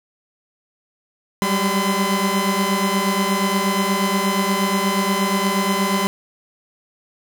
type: tone cluster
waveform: sawtooth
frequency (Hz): 191.1 / 199.5 / 1018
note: G3 / G3 / C6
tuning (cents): -44 / +31 / -48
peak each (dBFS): -18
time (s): 1.42-6.07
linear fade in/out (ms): 0
effects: none